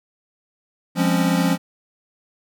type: chord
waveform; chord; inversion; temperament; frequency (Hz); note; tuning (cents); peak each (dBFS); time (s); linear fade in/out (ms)
square; Db major seventh; first; equal with one note detuned; 174.61 / 204.7 / 261.6 / 277.2; F3 / Ab3 / C4 / Db4; 0 / -25 / 0 / 0; -20 / -25 / -25 / -24; 0.95-1.58; 50
effects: none